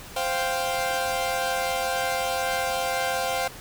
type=chord; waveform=sawtooth; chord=C suspended fourth; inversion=none; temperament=equal; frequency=523.3 / 698.5 / 784 Hz; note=C5 / F5 / G5; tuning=0 / 0 / 0 cents; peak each=-25 dBFS; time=0.16-3.48 s; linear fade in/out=5 ms; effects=pink hiss -42 dBFS RMS until 3.6 s